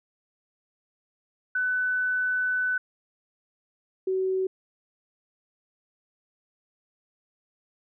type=tone pair in turn; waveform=sine; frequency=1500 / 377.2 Hz; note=F#6 / F#4; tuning=+23 / +33 cents; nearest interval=2 octaves; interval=2390 cents; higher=first; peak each=-23 dBFS; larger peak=neither; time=1.55-2.78 / 4.07-4.47 s; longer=first; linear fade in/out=5 ms; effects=none